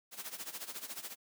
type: noise with tremolo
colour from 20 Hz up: white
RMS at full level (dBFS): -41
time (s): 0.11-1.16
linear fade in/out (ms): 50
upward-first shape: sine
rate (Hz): 14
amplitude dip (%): 80
effects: high-pass 200 Hz 12 dB/octave